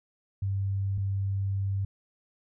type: tone pair in turn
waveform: sine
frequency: 98 / 98 Hz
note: G2 / G2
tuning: 0 / 0 cents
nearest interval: unison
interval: 0 cents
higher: neither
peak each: -26 dBFS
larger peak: neither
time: 0.42-0.98 / 0.98-1.85 s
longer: second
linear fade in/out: 5 ms
effects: none